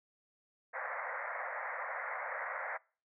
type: band-pass noise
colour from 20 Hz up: white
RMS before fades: -40 dBFS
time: 0.73-2.78 s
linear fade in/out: 20 ms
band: 500 to 2100 Hz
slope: 96 dB/octave
effects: noise-tail reverb RT60 0.4 s tail -25 dB re dry